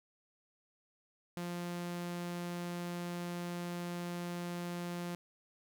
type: tone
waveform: sawtooth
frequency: 174.61 Hz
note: F3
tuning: in tune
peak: -34 dBFS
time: 1.37-5.15 s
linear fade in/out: 0 ms
effects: none